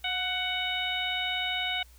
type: harmonic tone with a mistuned harmonic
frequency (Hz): 744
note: F#5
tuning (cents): +9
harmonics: 1 / 2 / 3 / 4 / 5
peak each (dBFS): -36 / -37 / -33 / -33 / -34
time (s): 0.04-1.83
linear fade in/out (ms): 5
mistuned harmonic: 1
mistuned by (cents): -36
effects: added 60 Hz sine -52 dBFS peak until 1.98 s + white hiss -60 dBFS RMS until 1.98 s